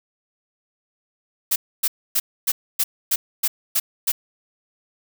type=noise bursts; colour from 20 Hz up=blue; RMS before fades=-19 dBFS; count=9; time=1.51-4.12 s; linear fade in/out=10 ms; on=50 ms; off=270 ms; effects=none